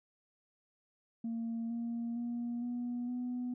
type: tone with pitch steps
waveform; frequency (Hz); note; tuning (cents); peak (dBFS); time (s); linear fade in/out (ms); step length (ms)
sine; 229.5 / 233.8 / 238.1 / 242.6 / 247.1; A#3 / A#3 / A#3 / B3 / B3; -27 / +5 / +37 / -31 / +1; -33; 1.24-3.54; 5; 460
effects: tanh soft clip ceiling -32 dBFS